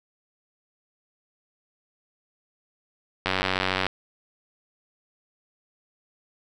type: click train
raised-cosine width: 0.3 ms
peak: -7 dBFS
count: 58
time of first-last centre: 3.26-3.866 s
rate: 94 Hz
effects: none